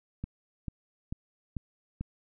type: click train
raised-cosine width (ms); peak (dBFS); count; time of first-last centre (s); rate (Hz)
5; -22; 5; 0.24-2.01; 2.26
effects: none